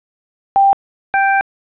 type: tone pair in turn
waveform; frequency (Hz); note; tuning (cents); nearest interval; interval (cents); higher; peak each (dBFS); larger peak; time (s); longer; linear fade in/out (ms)
sine / 25% pulse; 788 / 785.1; G5 / G5; +9 / +2; unison; 7; first; -7; neither; 0.56-0.73 / 1.14-1.41; second; 0
effects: resampled to 8000 Hz + 8-bit